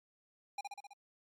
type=tone with echo; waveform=square; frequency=807 Hz; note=G#5; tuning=50 cents flat; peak=-37 dBFS; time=0.58-0.61 s; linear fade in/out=5 ms; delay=65 ms; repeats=5; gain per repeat=-3 dB; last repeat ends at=0.935 s; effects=low-pass 9000 Hz 12 dB/octave + MP3 96 kbps